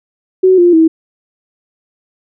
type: tone with pitch steps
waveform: sine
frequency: 373.8 / 349.9 / 322.9 Hz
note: F#4 / F4 / E4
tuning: +18 / +3 / -36 cents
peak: -4 dBFS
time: 0.43-0.88 s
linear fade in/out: 10 ms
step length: 150 ms
effects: none